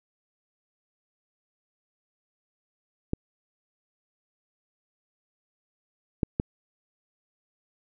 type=clicks; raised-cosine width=3 ms; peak=-13 / -10 / -11 dBFS; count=3; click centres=3.134 / 6.232 / 6.399 s; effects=none